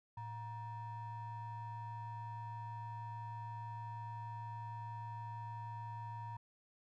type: ring-modulated tone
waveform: triangle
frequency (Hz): 415.3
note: G#4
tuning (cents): 0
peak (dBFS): -38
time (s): 0.17-6.37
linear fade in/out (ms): 5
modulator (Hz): 527
effects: none

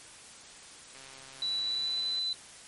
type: click train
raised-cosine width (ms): 0.2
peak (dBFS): -33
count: 167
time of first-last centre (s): 0.95-2.189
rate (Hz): 134
type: tone with pitch glide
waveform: sine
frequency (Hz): 3951 to 4006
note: B7 to B7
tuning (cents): 0 to +24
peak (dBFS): -29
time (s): 1.42-2.33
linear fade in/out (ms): 2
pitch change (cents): +24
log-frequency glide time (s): 1.63-2.1
effects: white hiss -50 dBFS RMS until 2.67 s + MP3 48 kbps

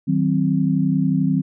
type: chord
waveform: sine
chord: C diminished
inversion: first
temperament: just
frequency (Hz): 156.98 / 188.37 / 261.6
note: Eb3 / Gb3 / C4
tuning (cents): +16 / +31 / 0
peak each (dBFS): -20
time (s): 0.07-1.42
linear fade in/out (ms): 20
effects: none

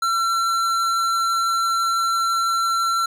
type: tone with tanh clipping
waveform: sine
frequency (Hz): 1353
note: E6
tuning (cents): +45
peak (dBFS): -20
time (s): 0.02-3.06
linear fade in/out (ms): 5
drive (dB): 16
effects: none

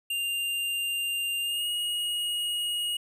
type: tone with pitch glide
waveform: square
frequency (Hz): 2794 to 2881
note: F7 to F#7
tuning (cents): 0 to -47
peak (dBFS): -28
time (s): 0.1-2.97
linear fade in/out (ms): 5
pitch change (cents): +53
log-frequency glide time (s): 1.41-1.69
effects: none

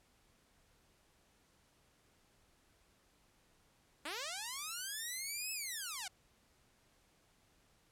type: linear two-way sweep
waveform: 5% pulse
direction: up then down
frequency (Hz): 273 to 2616 to 699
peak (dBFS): -29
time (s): 4.05-6.08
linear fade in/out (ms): 5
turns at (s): 5.52
effects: pink hiss -71 dBFS RMS until 7.91 s + low-pass 12000 Hz 12 dB/octave

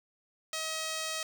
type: tone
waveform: 5% pulse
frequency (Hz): 636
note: D#5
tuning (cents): +38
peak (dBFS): -22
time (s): 0.53-1.23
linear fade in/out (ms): 2
effects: none

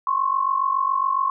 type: tone pair together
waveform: sine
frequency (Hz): 1050.8 / 1098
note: C6 / C#6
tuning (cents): +7 / -17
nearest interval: minor second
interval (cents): 76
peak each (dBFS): -22 / -21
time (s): 0.07-1.3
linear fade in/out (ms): 2
effects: none

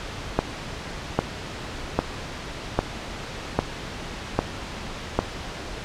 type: click train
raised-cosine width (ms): 1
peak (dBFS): -4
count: 7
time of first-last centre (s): 0.39-5.19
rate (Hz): 1.25
effects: pink hiss -34 dBFS RMS until 5.84 s + low-pass 5000 Hz 12 dB/octave

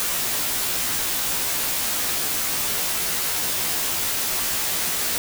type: noise with comb filter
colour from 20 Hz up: white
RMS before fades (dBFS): -24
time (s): 0-5.18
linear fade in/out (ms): 0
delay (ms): 15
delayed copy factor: -0.95
effects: none

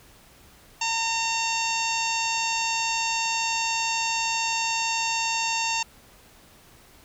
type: harmonic tone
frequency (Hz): 911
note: A#5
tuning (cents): -40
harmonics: 1 / 2 / 3 / 4 / 5 / 6 / 7 / 8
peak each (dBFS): -28 / -38 / -28 / -36 / -34 / -35 / -34 / -34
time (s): 0.81-5.83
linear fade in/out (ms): 5
effects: pink hiss -53 dBFS RMS until 7.04 s

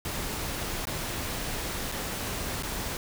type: noise with dropouts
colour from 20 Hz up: pink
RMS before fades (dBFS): -33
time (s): 0.05-2.97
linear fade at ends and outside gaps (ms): 1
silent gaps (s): 0.854-0.87 / 1.917-1.922 / 2.625-2.633
effects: none

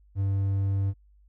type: tone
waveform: triangle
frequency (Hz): 98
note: G2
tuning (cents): 0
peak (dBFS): -21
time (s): 0.15-0.94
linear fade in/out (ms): 50
effects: added 50 Hz sine -55 dBFS peak until 1.28 s

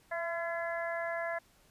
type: harmonic tone with a mistuned harmonic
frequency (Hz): 340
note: F4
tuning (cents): -46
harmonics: 2 / 3 / 4 / 5 / 6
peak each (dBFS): -35 / -43 / -45 / -39 / -44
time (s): 0.11-1.39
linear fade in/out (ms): 10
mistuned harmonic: 2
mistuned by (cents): -26
effects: pink hiss -65 dBFS RMS until 1.7 s + resampled to 32000 Hz

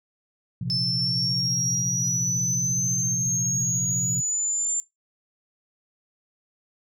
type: chord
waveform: sine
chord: Bb suspended second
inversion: none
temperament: equal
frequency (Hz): 116.54 / 130.81 / 174.61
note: Bb2 / C3 / F3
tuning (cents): 0 / 0 / 0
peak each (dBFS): -32 / -29 / -30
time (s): 0.61-4.21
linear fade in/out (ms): 5
type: exponential sweep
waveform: sine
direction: up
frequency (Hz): 5260 to 7250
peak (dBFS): -22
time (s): 0.7-4.8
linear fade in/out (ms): 0
effects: noise-tail reverb RT60 0.2 s tail -23 dB re dry + tanh soft clip ceiling -16 dBFS

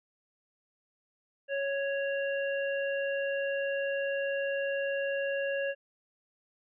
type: harmonic tone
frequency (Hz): 554.4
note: C#5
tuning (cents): 0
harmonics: 1 / 3 / 5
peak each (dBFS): -30 / -36 / -40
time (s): 1.48-5.75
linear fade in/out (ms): 50
effects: none

